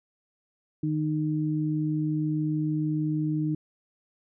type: tone pair together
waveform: sine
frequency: 153.6 / 307.2 Hz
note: D#3 / D#4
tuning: -22 / -22 cents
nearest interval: octave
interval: 1200 cents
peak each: -27 dBFS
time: 0.83-3.55 s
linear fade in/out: 5 ms
effects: none